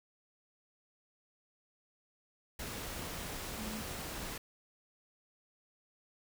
sine tone in noise, 216.5 Hz, A3, 28 cents flat, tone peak -42 dBFS, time 3.58-3.82 s, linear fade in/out 5 ms, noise pink, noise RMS -42 dBFS, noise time 2.59-4.38 s, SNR -3 dB, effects none

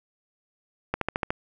click train, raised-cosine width 0.5 ms, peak -10 dBFS, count 6, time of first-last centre 0.94-1.305 s, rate 13.7 Hz, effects none

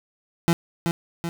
30% pulse tone with echo, 169.1 Hz, E3, 44 cents sharp, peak -13 dBFS, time 0.48-0.53 s, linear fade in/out 0 ms, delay 380 ms, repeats 2, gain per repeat -5 dB, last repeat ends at 1.29 s, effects none

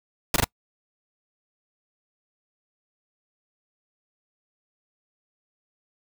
pink noise bursts, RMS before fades -20 dBFS, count 3, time 0.34-0.443 s, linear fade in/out 2 ms, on 21 ms, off 20 ms, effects noise-tail reverb RT60 0.1 s tail -26 dB re dry

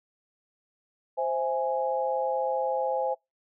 sine chord, C augmented, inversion none, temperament equal, 523.3 / 659.3 / 830.6 Hz, C5 / E5 / G#5, 0 / 0 / 0 cents, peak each -28 / -32 / -29 dBFS, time 1.17-3.15 s, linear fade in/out 20 ms, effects noise-tail reverb RT60 0.2 s tail -26 dB re dry

